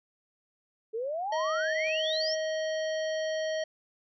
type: exponential sweep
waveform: sine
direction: up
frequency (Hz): 427.4 to 5800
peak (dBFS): -30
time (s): 0.93-2.36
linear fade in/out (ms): 20
type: harmonic tone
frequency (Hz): 630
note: D#5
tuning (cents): +21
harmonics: 1 / 3 / 5 / 7 / 9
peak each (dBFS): -29 / -39 / -43 / -46 / -48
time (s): 1.32-3.64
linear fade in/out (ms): 5
type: clicks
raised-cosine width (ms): 0.2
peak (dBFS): -32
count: 2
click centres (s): 1.871 / 1.885
effects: none